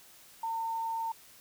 sine tone, 907 Hz, A#5, 48 cents flat, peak -31 dBFS, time 0.43-1.12 s, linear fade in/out 5 ms, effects white hiss -56 dBFS RMS until 1.4 s

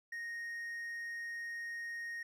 triangle tone, 1863 Hz, A#6, 2 cents flat, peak -38 dBFS, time 0.12-2.23 s, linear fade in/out 5 ms, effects none

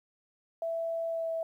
sine tone with pitch glide, 662 to 655.2 Hz, E5 to E5, +7 to -11 cents, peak -30 dBFS, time 0.62-1.43 s, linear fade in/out 2 ms, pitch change -18 cents, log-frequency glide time 1.08-1.3 s, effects 11-bit

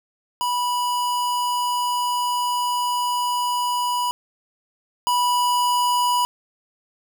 square tone pair in turn, 980 / 980 Hz, B5 / B5, -14 / -14 cents, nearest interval unison, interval 0 cents, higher neither, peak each -21 / -18 dBFS, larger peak second, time 0.41-4.11 / 5.07-6.25 s, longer first, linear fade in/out 0 ms, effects none

